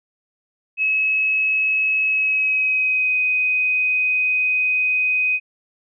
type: tone with pitch glide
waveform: sine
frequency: 2573 to 2506 Hz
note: E7 to D#7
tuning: -43 to +12 cents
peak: -16 dBFS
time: 0.77-5.4 s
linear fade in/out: 50 ms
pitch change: -45 cents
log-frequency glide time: 2.06-3.18 s
effects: none